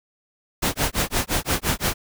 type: noise with tremolo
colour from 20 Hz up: pink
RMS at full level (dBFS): -20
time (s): 0.62-1.94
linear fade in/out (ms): 10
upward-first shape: sine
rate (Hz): 5.8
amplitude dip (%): 100
effects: none